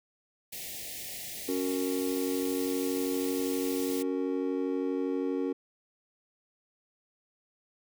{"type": "band-stop noise", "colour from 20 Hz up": "white", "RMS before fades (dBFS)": -40, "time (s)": [0.52, 4.03], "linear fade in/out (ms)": 10, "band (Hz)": [800, 1800], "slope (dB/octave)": 96}
{"type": "chord", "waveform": "triangle", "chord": "F# major", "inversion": "second", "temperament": "just", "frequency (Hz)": [277.5, 370, 462.5], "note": ["C#4", "F#4", "A#4"], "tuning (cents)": [2, 0, -14], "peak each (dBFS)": [-29, -32, -32], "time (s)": [1.48, 5.53], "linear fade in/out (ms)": 10}
{"effects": []}